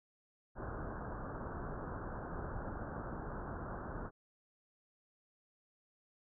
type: low-pass noise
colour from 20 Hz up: pink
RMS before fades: -43 dBFS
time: 0.55-4.11 s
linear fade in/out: 50 ms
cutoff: 1600 Hz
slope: 96 dB/octave
effects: none